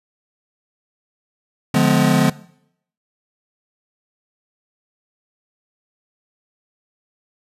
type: chord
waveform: square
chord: D diminished seventh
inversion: none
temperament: just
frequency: 146.83 / 176.2 / 211.4 / 253.7 Hz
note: D3 / F3 / Ab3 / Cb4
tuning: 0 / +16 / +31 / +47 cents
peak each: -19 dBFS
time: 1.74-2.3 s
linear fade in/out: 5 ms
effects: noise-tail reverb RT60 0.7 s tail -20 dB re dry + resampled to 32000 Hz